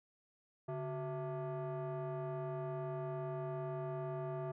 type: tone with frequency modulation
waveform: sine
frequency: 142.8 Hz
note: D3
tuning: 48 cents flat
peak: -36 dBFS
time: 0.68-4.52 s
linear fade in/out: 10 ms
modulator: 517 Hz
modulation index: 1.3
effects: tanh soft clip ceiling -36 dBFS